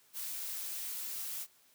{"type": "noise", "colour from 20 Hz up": "blue", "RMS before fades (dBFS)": -40, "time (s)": [0.13, 1.47], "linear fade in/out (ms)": 50, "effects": ["white hiss -66 dBFS RMS until 1.74 s", "high-pass 100 Hz 12 dB/octave"]}